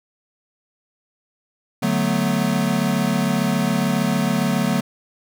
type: chord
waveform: square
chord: B minor seventh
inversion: first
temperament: equal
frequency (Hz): 146.83 / 185 / 220 / 246.9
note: D3 / F#3 / A3 / B3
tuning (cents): 0 / 0 / 0 / 0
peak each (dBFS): -26 / -23 / -23 / -25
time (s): 1.82-4.81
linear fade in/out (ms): 10
effects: none